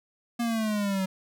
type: exponential sweep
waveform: square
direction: down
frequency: 238.7 to 187.2 Hz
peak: -26 dBFS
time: 0.39-1.06 s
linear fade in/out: 10 ms
effects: none